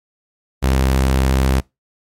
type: tone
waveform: sawtooth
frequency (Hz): 65.9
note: C2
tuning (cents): +13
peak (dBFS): -9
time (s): 0.62-1.61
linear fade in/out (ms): 20
effects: noise-tail reverb RT60 0.2 s tail -23 dB re dry + MP3 64 kbps